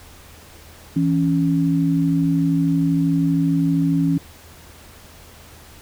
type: tone pair together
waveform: sine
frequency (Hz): 164.81 / 277.6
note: E3 / C#4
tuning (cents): 0 / +3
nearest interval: major sixth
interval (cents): 903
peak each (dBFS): -18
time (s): 0.96-4.18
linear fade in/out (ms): 5
effects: added 80 Hz sine -47 dBFS peak until 5.81 s + pink hiss -45 dBFS RMS until 5.81 s